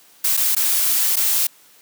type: noise with dropouts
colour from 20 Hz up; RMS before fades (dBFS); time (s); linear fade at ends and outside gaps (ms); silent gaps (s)
blue; -18; 0.24-1.47; 5; 0.368-0.373 / 0.55-0.564 / 1.159-1.166
effects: white hiss -51 dBFS RMS until 1.81 s + high-pass 150 Hz 12 dB/octave